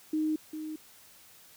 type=tone with echo; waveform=sine; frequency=310.3 Hz; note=D#4; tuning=5 cents flat; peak=-26 dBFS; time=0.13-0.36 s; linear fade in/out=5 ms; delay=400 ms; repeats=1; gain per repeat=-9 dB; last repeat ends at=0.76 s; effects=white hiss -56 dBFS RMS until 1.56 s